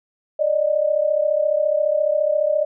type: tone pair together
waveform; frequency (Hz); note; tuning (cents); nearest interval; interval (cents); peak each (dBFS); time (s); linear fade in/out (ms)
sine; 579.5 / 614; D5 / D#5; -23 / -23; minor second; 100; -20 / -18; 0.39-2.65; 10
effects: none